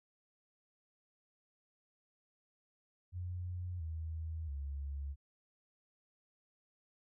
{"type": "tone with pitch steps", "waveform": "sine", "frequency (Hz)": [89.4, 80.3, 70.1], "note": ["F2", "E2", "C#2"], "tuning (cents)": [41, -45, 20], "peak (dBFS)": -38, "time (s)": [3.12, 5.16], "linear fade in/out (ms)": 50, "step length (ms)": 680, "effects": []}